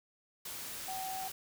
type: tone in noise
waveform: sine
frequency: 760 Hz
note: F#5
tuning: 46 cents sharp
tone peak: -38 dBFS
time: 0.88-1.28 s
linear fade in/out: 5 ms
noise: white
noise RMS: -43 dBFS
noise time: 0.45-1.32 s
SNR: +2 dB
effects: none